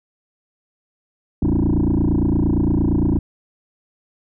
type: tone with frequency modulation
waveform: sine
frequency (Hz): 185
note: F#3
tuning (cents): 0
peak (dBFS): -12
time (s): 1.42-3.19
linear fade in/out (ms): 5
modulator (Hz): 28.7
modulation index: 5.2
effects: tanh soft clip ceiling -13 dBFS